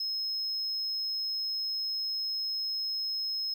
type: tone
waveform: triangle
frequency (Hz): 5160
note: E8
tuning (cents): -38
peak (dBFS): -29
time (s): 0-3.54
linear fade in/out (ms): 5
effects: none